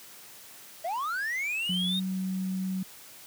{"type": "linear sweep", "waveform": "triangle", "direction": "up", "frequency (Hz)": [622.3, 3764], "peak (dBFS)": -27, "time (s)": [0.84, 2], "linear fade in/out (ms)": 10}
{"type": "tone with pitch glide", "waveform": "sine", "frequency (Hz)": [181.7, 187.89], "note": ["F#3", "F#3"], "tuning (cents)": [-31, 27], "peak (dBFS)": -28, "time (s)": [1.69, 2.83], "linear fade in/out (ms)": 5, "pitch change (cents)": 58, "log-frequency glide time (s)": [1.87, 1.97]}
{"effects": ["white hiss -49 dBFS RMS until 3.26 s", "high-pass 100 Hz 12 dB/octave"]}